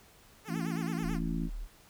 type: tone with vibrato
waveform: 10% pulse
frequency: 390 Hz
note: G4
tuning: 9 cents flat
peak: -33 dBFS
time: 0.44-1.2 s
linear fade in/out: 50 ms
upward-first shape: sine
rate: 9.2 Hz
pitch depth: 220 cents each way
type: harmonic tone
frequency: 55.9 Hz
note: A1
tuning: 28 cents sharp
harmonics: 3 / 4 / 5 / 6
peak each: -34 / -37 / -38 / -44 dBFS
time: 0.47-1.5 s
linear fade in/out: 50 ms
type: tone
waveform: sine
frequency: 37.16 Hz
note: D1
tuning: 21 cents sharp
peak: -35 dBFS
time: 1.01-1.68 s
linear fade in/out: 50 ms
effects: pink hiss -59 dBFS RMS until 1.89 s